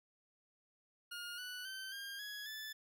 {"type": "tone with pitch steps", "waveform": "20% pulse", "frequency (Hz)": [1424, 1482.8, 1543.9, 1607.6, 1674, 1743.1], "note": ["F6", "F#6", "G6", "G6", "G#6", "A6"], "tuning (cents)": [33, 3, -27, 43, 13, -17], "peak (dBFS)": -39, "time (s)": [1.11, 2.73], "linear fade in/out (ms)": 10, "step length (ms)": 270, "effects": []}